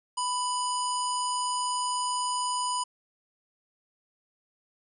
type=harmonic tone with a mistuned harmonic; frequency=992 Hz; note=B5; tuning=7 cents sharp; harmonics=1 / 3 / 5 / 7 / 9 / 10; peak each=-28 / -38 / -37 / -38 / -37 / -46 dBFS; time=0.17-2.84 s; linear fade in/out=10 ms; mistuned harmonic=10; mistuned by=-35 cents; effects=none